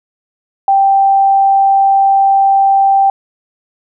sine tone, 784 Hz, G5, in tune, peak -6 dBFS, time 0.68-3.1 s, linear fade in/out 2 ms, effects none

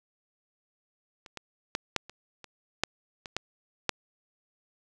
clicks, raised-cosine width 0.2 ms, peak -29 / -21 / -11 / -8 / -27 / -27 / -7 / -22 / -12 / -7 dBFS, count 10, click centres 1.262 / 1.373 / 1.751 / 1.963 / 2.096 / 2.443 / 2.836 / 3.258 / 3.366 / 3.893 s, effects none

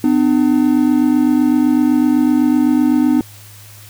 triangle tone pair together, 253.1 / 301 Hz, B3 / D4, +43 / +43 cents, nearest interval minor third, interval 300 cents, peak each -11 dBFS, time 0.04-3.21 s, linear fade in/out 2 ms, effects added 104 Hz sine -39 dBFS peak until 3.89 s + white hiss -41 dBFS RMS until 3.89 s

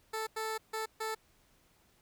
15% pulse tone bursts at uneven times, 440 Hz, A4, in tune, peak -28 dBFS, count 4, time 0.13-0.27 / 0.36-0.58 / 0.73-0.86 / 1-1.15 s, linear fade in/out 10 ms, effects pink hiss -68 dBFS RMS until 2.01 s

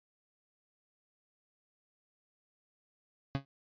30% pulse tone with exponential decay, 137.7 Hz, C#3, 11 cents flat, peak -24 dBFS, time 3.35-3.45 s, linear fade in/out 0 ms, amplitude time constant 21 ms, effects resampled to 11025 Hz

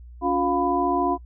sine tone cluster, 283 / 357.5 / 705 / 997 Hz, C#4 / F4 / F5 / B5, +36 / +41 / +16 / +16 cents, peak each -25 dBFS, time 0.21-1.18 s, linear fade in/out 50 ms, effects noise-tail reverb RT60 0.1 s tail -23 dB re dry + added 60 Hz sine -40 dBFS peak until 1.25 s

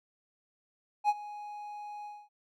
triangle tone with ADSR envelope, 832 Hz, G#5, 3 cents sharp, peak -19 dBFS, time 1.04-2.29 s, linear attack 50 ms, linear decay 41 ms, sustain -19 dB, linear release 240 ms, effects none

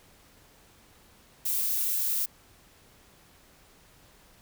violet noise, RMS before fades -28 dBFS, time 1.45-2.26 s, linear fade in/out 10 ms, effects pink hiss -58 dBFS RMS until 4.41 s

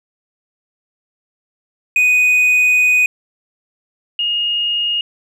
triangle / sine tone pair in turn, 2489 / 2855 Hz, D#7 / F7, 0 / +37 cents, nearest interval major second, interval 237 cents, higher second, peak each -8 / -15 dBFS, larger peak first, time 1.96-3.06 / 4.19-5.01 s, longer first, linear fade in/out 2 ms, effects none

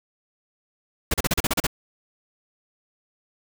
pink noise bursts, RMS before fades -21 dBFS, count 9, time 1.11-1.668 s, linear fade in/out 5 ms, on 30 ms, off 36 ms, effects none

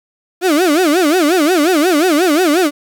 35% pulse tone with vibrato, 329.6 Hz, E4, in tune, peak -8 dBFS, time 0.41-2.71 s, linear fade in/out 50 ms, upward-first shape sine, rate 5.6 Hz, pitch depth 240 cents each way, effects 8-bit

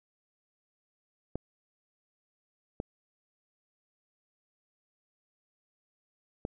clicks, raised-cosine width 2 ms, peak -20 dBFS, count 3, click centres 1.356 / 2.801 / 6.451 s, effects none

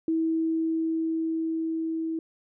sine tone with level ramp, 324 Hz, E4, 30 cents flat, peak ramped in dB -22 to -27 dBFS, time 0.08-2.19 s, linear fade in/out 2 ms, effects none

